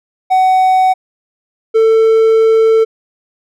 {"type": "tone pair in turn", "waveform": "triangle", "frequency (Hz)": [750, 446], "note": ["F#5", "A4"], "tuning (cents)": [23, 23], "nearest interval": "major sixth", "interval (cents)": 900, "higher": "first", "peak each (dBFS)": [-5, -4], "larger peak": "second", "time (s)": [[0.3, 0.94], [1.74, 2.85]], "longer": "second", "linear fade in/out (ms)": 20, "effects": []}